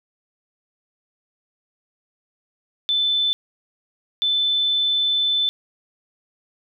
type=tone pair in turn; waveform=sine; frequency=3520 / 3520 Hz; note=A7 / A7; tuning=0 / 0 cents; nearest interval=unison; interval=0 cents; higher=neither; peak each=-17 dBFS; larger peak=neither; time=2.89-3.33 / 4.22-5.49 s; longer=second; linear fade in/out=0 ms; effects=none